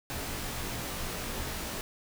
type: noise with comb filter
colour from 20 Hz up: pink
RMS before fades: -36 dBFS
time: 0.1-1.81 s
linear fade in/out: 0 ms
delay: 20 ms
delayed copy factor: -0.9
effects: none